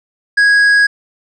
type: tone with tanh clipping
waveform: sine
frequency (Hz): 1655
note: G#6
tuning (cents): -6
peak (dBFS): -8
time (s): 0.37-0.87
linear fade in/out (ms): 10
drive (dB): 7
effects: resampled to 22050 Hz